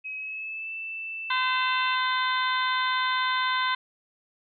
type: tone with pitch glide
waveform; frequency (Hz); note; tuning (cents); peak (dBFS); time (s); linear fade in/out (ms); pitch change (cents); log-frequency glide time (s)
sine; 2548 to 2653; D#7 to E7; +41 to +10; -32; 0.04-1.96; 20; +69; 0.16-0.72
type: harmonic tone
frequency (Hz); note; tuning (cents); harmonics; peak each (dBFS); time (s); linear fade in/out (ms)
512; C5; -38; 2 / 3 / 4 / 5 / 6 / 7 / 8; -26 / -29 / -32 / -41 / -37 / -32 / -40; 1.3-3.75; 5
effects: none